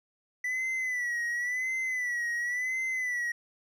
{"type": "tone with vibrato", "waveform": "triangle", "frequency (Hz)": 1975.5, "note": "B6", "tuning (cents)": 0, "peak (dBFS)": -27, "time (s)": [0.44, 3.32], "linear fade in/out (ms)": 5, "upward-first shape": "sine", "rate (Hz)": 0.94, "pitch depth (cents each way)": 77, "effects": []}